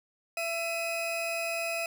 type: tone pair together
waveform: 40% pulse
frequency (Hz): 669 / 2526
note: E5 / D#7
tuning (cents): +25 / +26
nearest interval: octave + major seventh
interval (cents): 2301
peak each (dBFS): -32 / -32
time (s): 0.37-1.86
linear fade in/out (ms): 2
effects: none